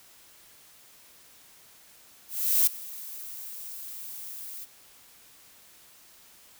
violet noise with ADSR envelope, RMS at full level -20 dBFS, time 2.28-4.66 s, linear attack 390 ms, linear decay 6 ms, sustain -20 dB, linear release 29 ms, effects white hiss -55 dBFS RMS until 6.59 s

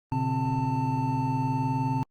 triangle tone cluster, 121.4 / 140.9 / 262.6 / 891 Hz, B2 / C#3 / C4 / A5, -29 / +29 / +6 / +22 cents, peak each -28 dBFS, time 0.12-2.03 s, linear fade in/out 0 ms, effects Opus 32 kbps

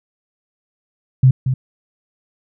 sine tone with echo, 130 Hz, C3, 11 cents flat, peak -6 dBFS, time 1.23-1.31 s, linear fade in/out 5 ms, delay 230 ms, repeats 1, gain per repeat -8 dB, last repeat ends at 1.54 s, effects none

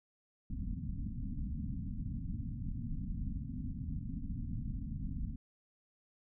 pink low-pass noise, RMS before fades -39 dBFS, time 0.5-5.36 s, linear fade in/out 5 ms, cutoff 270 Hz, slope 96 dB/octave, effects none

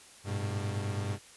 40% pulse tone cluster, 99.9 / 109.2 / 124.1 Hz, G2 / A2 / B2, +33 / -13 / +9 cents, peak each -32 / -39 / -39 dBFS, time 0.24-1.19 s, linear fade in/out 50 ms, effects white hiss -54 dBFS RMS until 1.36 s + resampled to 24000 Hz

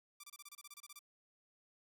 5% pulse tone bursts, 1174 Hz, D6, 1 cent flat, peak -39 dBFS, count 13, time 0.2-0.992 s, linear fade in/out 5 ms, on 36 ms, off 27 ms, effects none

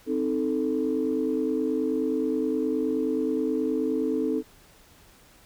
sine chord, A diminished, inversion first, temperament equal, 261.6 / 311.1 / 440 Hz, C4 / Eb4 / A4, 0 / 0 / 0 cents, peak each -27 dBFS, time 0.06-4.43 s, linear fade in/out 50 ms, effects tanh soft clip ceiling -15 dBFS + pink hiss -55 dBFS RMS until 5.45 s

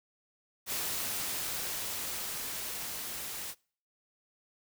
white noise with level ramp, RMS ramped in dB -34 to -40 dBFS, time 0.66-3.55 s, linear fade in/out 50 ms, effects noise-tail reverb RT60 0.5 s tail -26 dB re dry

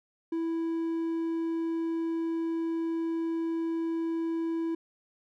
triangle tone, 329.6 Hz, E4, in tune, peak -26 dBFS, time 0.32-4.75 s, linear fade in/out 5 ms, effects none

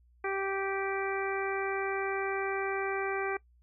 harmonic tone, 390 Hz, G4, 9 cents flat, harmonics 1 / 2 / 3 / 4 / 5 / 6, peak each -33 / -37 / -39 / -39 / -41 / -41 dBFS, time 0.24-3.37 s, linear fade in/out 5 ms, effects noise-tail reverb RT60 0.1 s tail -20 dB re dry + added 60 Hz sine -60 dBFS peak until 3.62 s

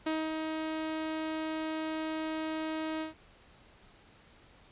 sawtooth tone with ADSR envelope, 315.6 Hz, D#4, 25 cents sharp, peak -25 dBFS, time 0.06-3.14 s, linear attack 8 ms, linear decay 230 ms, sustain -4 dB, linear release 130 ms, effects pink hiss -59 dBFS RMS until 4.71 s + resampled to 8000 Hz

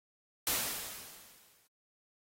white noise with exponential decay, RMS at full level -30 dBFS, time 0.47-1.67 s, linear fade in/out 1 ms, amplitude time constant 260 ms, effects AAC 48 kbps

